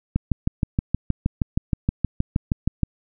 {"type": "click train", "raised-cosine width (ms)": 5, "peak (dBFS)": -7, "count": 18, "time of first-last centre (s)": [0.16, 2.833], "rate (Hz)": 6.36, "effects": []}